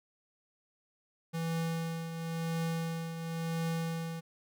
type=tone with tremolo; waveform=square; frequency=164.81 Hz; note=E3; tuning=in tune; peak=-31 dBFS; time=1.33-4.21 s; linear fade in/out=20 ms; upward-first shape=triangle; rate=0.96 Hz; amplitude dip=60%; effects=none